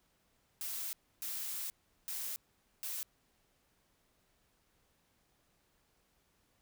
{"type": "noise bursts at uneven times", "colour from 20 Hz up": "blue", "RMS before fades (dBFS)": -40, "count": 4, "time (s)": [[0.61, 0.93], [1.22, 1.7], [2.08, 2.36], [2.83, 3.03]], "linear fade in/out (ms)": 0, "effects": ["pink hiss -74 dBFS RMS until 6.61 s"]}